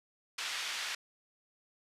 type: band-pass noise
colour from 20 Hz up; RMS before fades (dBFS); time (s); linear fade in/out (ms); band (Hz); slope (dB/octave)
pink; -38; 0.38-0.95; 5; 1800 to 5100; 12
effects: resampled to 32000 Hz